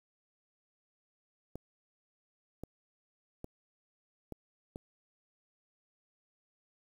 clicks, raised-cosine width 2 ms, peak -28 dBFS, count 5, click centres 1.556 / 2.636 / 3.444 / 4.323 / 4.759 s, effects 9-bit

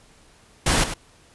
pink noise with echo, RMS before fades -19 dBFS, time 0.66-0.84 s, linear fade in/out 5 ms, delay 100 ms, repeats 1, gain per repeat -10 dB, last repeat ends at 0.94 s, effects pink hiss -54 dBFS RMS until 1.34 s + resampled to 24000 Hz

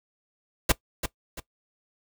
pink noise with echo, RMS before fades -19 dBFS, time 0.69-0.72 s, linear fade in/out 5 ms, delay 340 ms, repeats 2, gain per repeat -9 dB, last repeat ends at 1.4 s, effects noise-tail reverb RT60 0.1 s tail -19 dB re dry

